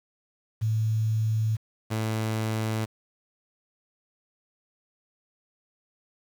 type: tone pair in turn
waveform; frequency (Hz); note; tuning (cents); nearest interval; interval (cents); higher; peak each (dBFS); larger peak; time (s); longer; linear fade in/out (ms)
sine / sawtooth; 110 / 110; A2 / A2; 0 / 0; unison; 0; neither; -22; neither; 0.61-1.57 / 1.9-2.86; neither; 20
effects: 8-bit